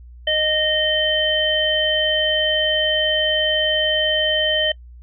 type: harmonic tone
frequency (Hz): 617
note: D#5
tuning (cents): -15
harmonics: 1 / 3 / 5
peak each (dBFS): -21 / -23 / -18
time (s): 0.27-4.72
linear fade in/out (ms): 5
effects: noise-tail reverb RT60 0.1 s tail -25 dB re dry + added 60 Hz sine -38 dBFS peak until 5.02 s